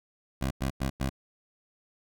15% pulse tone bursts, 66.8 Hz, C2, 36 cents sharp, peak -21 dBFS, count 4, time 0.41-1.096 s, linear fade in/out 10 ms, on 98 ms, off 98 ms, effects none

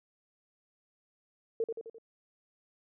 sine tone with echo, 453.1 Hz, A#4, 49 cents flat, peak -27 dBFS, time 1.6-1.64 s, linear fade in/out 2 ms, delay 86 ms, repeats 4, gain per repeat -5 dB, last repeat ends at 1.984 s, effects none

